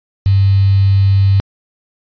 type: tone with quantisation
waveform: sine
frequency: 98 Hz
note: G2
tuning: in tune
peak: -7 dBFS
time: 0.26-1.4 s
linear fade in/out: 0 ms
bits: 5
effects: resampled to 11025 Hz